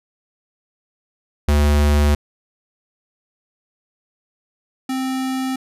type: tone pair in turn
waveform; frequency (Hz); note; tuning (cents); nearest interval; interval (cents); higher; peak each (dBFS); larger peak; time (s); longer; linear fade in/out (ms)
square; 73.42 / 261.6; D2 / C4; 0 / 0; octave + minor seventh; 2200; second; -13 / -21; first; 1.48-2.15 / 4.89-5.56; neither; 5
effects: resampled to 32000 Hz